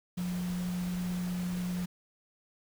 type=tone in noise; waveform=sine; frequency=179 Hz; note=F3; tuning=43 cents sharp; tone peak=-31 dBFS; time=0.17-1.86 s; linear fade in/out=10 ms; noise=pink; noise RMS=-45 dBFS; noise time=0.17-1.86 s; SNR=+11 dB; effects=none